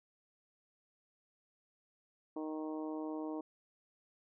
harmonic tone, 155.56 Hz, D#3, in tune, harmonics 2 / 3 / 4 / 5 / 6 / 7, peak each -39 / -46 / -48 / -52 / -51 / -55 dBFS, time 2.36-3.41 s, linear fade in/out 5 ms, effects none

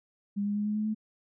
sine tone with pitch steps, 202.3 / 205 / 207.7 / 210.5 / 213.3 / 216.2 Hz, G#3 / G#3 / G#3 / G#3 / G#3 / A3, -45 / -22 / 0 / +24 / +46 / -30 cents, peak -27 dBFS, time 0.36-0.948 s, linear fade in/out 20 ms, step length 98 ms, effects none

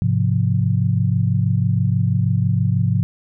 sine chord, F minor, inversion first, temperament just, 104.77 / 130.96 / 174.61 Hz, Ab2 / C3 / F3, +16 / +2 / 0 cents, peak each -18 / -19 / -21 dBFS, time 0.02-3.03 s, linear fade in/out 0 ms, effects none

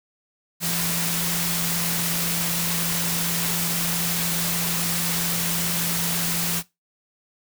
sine tone in noise, 170 Hz, F3, 46 cents flat, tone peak -29 dBFS, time 0.6-6.63 s, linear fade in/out 50 ms, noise white, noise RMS -25 dBFS, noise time 0.6-6.63 s, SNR -7 dB, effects noise-tail reverb RT60 0.2 s tail -19 dB re dry

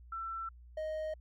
sine / triangle tone pair in turn, 1340 / 623.7 Hz, E6 / D#5, +28 / +4 cents, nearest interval octave + minor second, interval 1324 cents, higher first, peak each -37 / -33 dBFS, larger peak second, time 0.12-0.49 / 0.77-1.14 s, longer neither, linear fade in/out 5 ms, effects added 60 Hz sine -52 dBFS peak until 1.2 s

